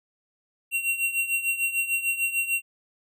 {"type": "tone with tremolo", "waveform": "square", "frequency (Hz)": 2742, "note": "F7", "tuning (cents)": -32, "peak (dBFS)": -21, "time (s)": [0.71, 2.62], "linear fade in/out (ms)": 50, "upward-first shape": "triangle", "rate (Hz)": 6.7, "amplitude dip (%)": 80, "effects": []}